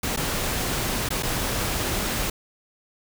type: noise with dropouts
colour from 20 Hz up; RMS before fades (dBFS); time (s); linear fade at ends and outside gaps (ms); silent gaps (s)
pink; -26; 0.03-2.3; 5; 0.163-0.172 / 1.089-1.104 / 1.226-1.231
effects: none